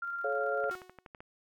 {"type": "tone with tremolo", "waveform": "sine", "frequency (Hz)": 1390, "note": "F6", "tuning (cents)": -9, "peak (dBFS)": -33, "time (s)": [0.02, 0.75], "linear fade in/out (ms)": 5, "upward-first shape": "square", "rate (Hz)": 18, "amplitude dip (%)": 25}
{"type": "chord", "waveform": "sine", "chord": "A augmented", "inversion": "none", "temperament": "equal with one note detuned", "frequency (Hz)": [430.4, 554.4, 698.5], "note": ["A4", "C#5", "E#5"], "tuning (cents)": [-38, 0, 0], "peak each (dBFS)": [-35, -33, -36], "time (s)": [0.24, 0.7], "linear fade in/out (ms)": 5}
{"type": "clicks", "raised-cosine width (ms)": 0.5, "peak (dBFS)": -32, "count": 9, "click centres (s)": [0.641, 0.698, 0.753, 0.818, 0.896, 0.987, 1.062, 1.148, 1.205]}
{"type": "tone with exponential decay", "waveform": "sawtooth", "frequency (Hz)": 367.7, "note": "F#4", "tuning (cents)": -11, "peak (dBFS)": -35, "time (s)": [0.71, 1.06], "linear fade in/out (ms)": 0, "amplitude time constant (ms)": 75}
{"effects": []}